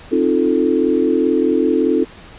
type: chord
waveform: sine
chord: F dominant seventh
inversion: second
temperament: equal with one note detuned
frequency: 266.2 / 311.1 / 349.2 / 440 Hz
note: C4 / Eb4 / F4 / A4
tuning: +30 / 0 / 0 / 0 cents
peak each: -18 dBFS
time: 0.11-2.05 s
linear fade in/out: 20 ms
effects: pink hiss -40 dBFS RMS until 2.38 s + resampled to 8000 Hz